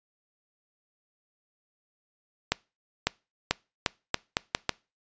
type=accelerating click train; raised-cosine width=0.2 ms; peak=-5 dBFS; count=8; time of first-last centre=2.52-4.693 s; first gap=550 ms; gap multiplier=0.8; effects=noise-tail reverb RT60 0.3 s tail -24 dB re dry + resampled to 16000 Hz